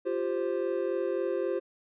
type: chord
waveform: triangle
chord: F suspended second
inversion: none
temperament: just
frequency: 349.2 / 392.9 / 523.8 Hz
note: F4 / G4 / C5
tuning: 0 / +4 / +2 cents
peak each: -30 dBFS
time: 0.05-1.6 s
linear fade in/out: 20 ms
effects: resampled to 8000 Hz